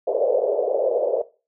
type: band-pass noise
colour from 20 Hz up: white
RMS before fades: -21 dBFS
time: 0.07-1.22 s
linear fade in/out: 5 ms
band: 450 to 590 Hz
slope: 48 dB/octave
effects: noise-tail reverb RT60 0.3 s tail -17 dB re dry